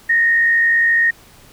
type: tone with frequency modulation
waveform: sine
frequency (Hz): 1854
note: A#6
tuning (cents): -10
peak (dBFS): -11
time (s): 0.09-1.11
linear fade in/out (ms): 10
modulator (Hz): 65.4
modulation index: 0.49
effects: pink hiss -46 dBFS RMS until 1.52 s